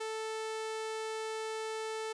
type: tone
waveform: sawtooth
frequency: 440 Hz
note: A4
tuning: in tune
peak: -32 dBFS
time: 0-2.13 s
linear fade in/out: 10 ms
effects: resampled to 22050 Hz